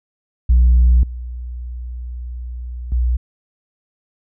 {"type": "tone with level steps", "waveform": "sine", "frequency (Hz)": 60.8, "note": "B1", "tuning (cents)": -26, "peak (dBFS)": [-6, -25, -13], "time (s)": [0.49, 3.17], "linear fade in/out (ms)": 10, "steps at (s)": [1.03, 2.92], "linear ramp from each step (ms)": 2, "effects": ["tanh soft clip ceiling -6 dBFS"]}